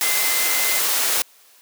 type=tone in noise; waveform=sine; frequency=2066 Hz; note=C7; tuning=22 cents flat; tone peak=-26 dBFS; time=0.03-0.79 s; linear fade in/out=0 ms; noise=white; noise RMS=-20 dBFS; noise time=0.01-1.22 s; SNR=-9 dB; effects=white hiss -52 dBFS RMS until 1.61 s + high-pass 400 Hz 12 dB/octave